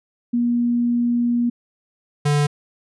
sine / square tone pair in turn, 239.2 / 146.24 Hz, A#3 / D3, +45 / -7 cents, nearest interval major sixth, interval 852 cents, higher first, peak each -16 dBFS, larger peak neither, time 0.33-1.5 / 2.25-2.47 s, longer first, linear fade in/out 10 ms, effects resampled to 24000 Hz

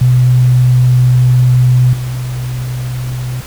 sine tone with level steps, 125.4 Hz, B2, 27 cents sharp, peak -5 / -16 dBFS, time 0.01-3.41 s, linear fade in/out 5 ms, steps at 1.93 s, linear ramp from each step 2 ms, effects added 60 Hz sine -31 dBFS peak until 3.46 s + pink hiss -31 dBFS RMS until 3.46 s

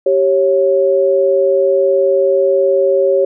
sine tone pair together, 388.6 / 550 Hz, G4 / C#5, -15 / -14 cents, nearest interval tritone, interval 601 cents, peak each -13 / -11 dBFS, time 0.06-3.25 s, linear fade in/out 5 ms, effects none

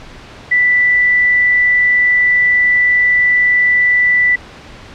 sine tone, 1975.5 Hz, B6, in tune, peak -8 dBFS, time 0.51-4.36 s, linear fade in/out 10 ms, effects pink hiss -35 dBFS RMS until 4.94 s + low-pass 4000 Hz 12 dB/octave

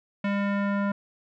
square tone with low-pass filter sweep, 200.9 Hz, G3, 43 cents sharp, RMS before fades -26 dBFS, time 0.24-0.92 s, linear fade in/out 5 ms, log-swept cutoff 2300 to 1400 Hz, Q 1.9, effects none

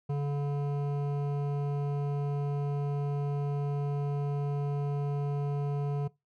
sine tone with hard clipping, 143.1 Hz, D3, 45 cents flat, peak -30 dBFS, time 0.09-6.08 s, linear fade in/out 10 ms, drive 12 dB, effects noise-tail reverb RT60 0.2 s tail -21 dB re dry

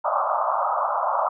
white band-pass noise, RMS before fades -23 dBFS, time 0.04-1.29 s, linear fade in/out 10 ms, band 570 to 1300 Hz, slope 96 dB/octave, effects none

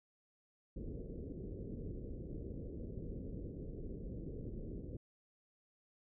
pink low-pass noise, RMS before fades -45 dBFS, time 0.76-4.97 s, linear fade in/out 5 ms, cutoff 490 Hz, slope 48 dB/octave, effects none

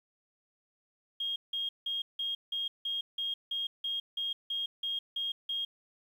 sine tone bursts, 3248 Hz, G#7, 39 cents flat, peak -31 dBFS, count 14, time 1.2-5.65 s, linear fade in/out 5 ms, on 160 ms, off 170 ms, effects 10-bit

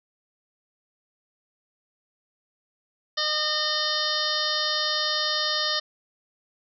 harmonic tone, 610 Hz, D#5, 34 cents flat, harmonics 1 / 2 / 3 / 5 / 6 / 7 / 8 / 9, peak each -34 / -32 / -31 / -32 / -30 / -31 / -30 / -33 dBFS, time 3.17-5.8 s, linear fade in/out 10 ms, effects none

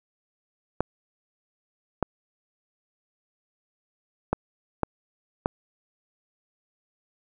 clicks, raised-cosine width 1 ms, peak -8 dBFS, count 5, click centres 0.806 / 2.027 / 4.33 / 4.833 / 5.459 s, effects none

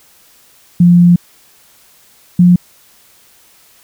sine tone pair in turn, 174.61 / 177.35 Hz, F3 / F3, 0 / +27 cents, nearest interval unison, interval 27 cents, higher second, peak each -3 dBFS, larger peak neither, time 0.8-1.16 / 2.39-2.56 s, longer first, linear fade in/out 5 ms, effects white hiss -47 dBFS RMS until 3.83 s

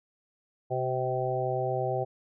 harmonic tone with a mistuned harmonic, 128.7 Hz, C3, 28 cents flat, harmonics 1 / 3 / 4 / 5 / 6, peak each -33 / -33 / -33 / -33 / -33 dBFS, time 0.7-2.05 s, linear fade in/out 20 ms, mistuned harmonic 3, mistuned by -17 cents, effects none

